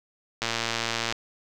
click train, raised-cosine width 0.2 ms, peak -9 dBFS, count 82, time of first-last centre 0.42-1.124 s, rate 115 Hz, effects none

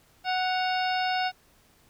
harmonic tone with a mistuned harmonic, 740 Hz, F#5, in tune, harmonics 1 / 2 / 3 / 4 / 5 / 6 / 7, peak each -26 / -32 / -36 / -36 / -39 / -41 / -38 dBFS, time 0.24-1.32 s, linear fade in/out 50 ms, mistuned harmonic 4, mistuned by -92 cents, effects pink hiss -61 dBFS RMS until 1.89 s

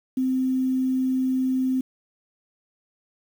sine tone with quantisation, 259.5 Hz, C4, 14 cents flat, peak -20 dBFS, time 0.17-1.81 s, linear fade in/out 5 ms, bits 8, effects none

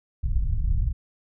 pink low-pass noise, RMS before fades -23 dBFS, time 0.23-0.93 s, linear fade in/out 10 ms, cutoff 100 Hz, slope 24 dB/octave, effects none

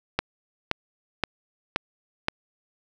click train, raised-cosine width 0.3 ms, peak -6 dBFS, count 5, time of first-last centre 0.19-2.284 s, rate 1.91 Hz, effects none

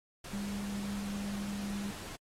sine tone in noise, 201.7 Hz, G3, 50 cents sharp, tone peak -35 dBFS, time 0.33-1.91 s, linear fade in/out 5 ms, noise pink, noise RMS -45 dBFS, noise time 0.24-2.16 s, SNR +7 dB, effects low-pass 11000 Hz 12 dB/octave + AAC 48 kbps

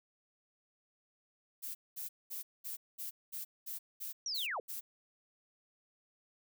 violet noise bursts, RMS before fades -42 dBFS, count 10, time 1.62-4.81 s, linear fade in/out 20 ms, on 130 ms, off 210 ms
sine linear sweep, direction down, 5880 to 390.2 Hz, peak -35 dBFS, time 4.26-4.6 s, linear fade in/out 2 ms
effects none

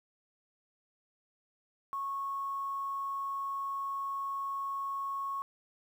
sine tone, 1100 Hz, C#6, 14 cents flat, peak -33 dBFS, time 1.93-5.42 s, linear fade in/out 0 ms, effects 10-bit

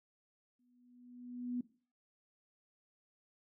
sine tone with exponential growth, 245.7 Hz, B3, 9 cents flat, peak -33 dBFS, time 0.59-1.61 s, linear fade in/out 5 ms, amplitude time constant 220 ms, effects noise-tail reverb RT60 0.4 s tail -17 dB re dry

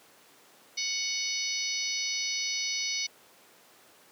harmonic tone with a mistuned harmonic, 740 Hz, F#5, in tune, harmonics 3 / 4 / 5 / 6 / 7 / 8, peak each -35 / -40 / -39 / -35 / -36 / -35 dBFS, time 0.77-3.07 s, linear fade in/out 10 ms, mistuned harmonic 7, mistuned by -23 cents, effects pink hiss -57 dBFS RMS until 4.11 s + high-pass 300 Hz 12 dB/octave

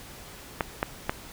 clicks, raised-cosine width 0.5 ms, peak -9 dBFS, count 3, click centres 0.608 / 0.829 / 1.095 s, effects pink hiss -45 dBFS RMS until 1.32 s

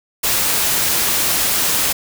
white noise, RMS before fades -17 dBFS, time 0.23-1.93 s, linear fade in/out 10 ms, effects none

